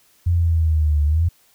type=exponential two-way sweep; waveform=sine; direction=down then up; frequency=87.8 to 73 to 87.8 Hz; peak=-14 dBFS; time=0.26-1.29 s; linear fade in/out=10 ms; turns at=1.05 s; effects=white hiss -57 dBFS RMS until 1.54 s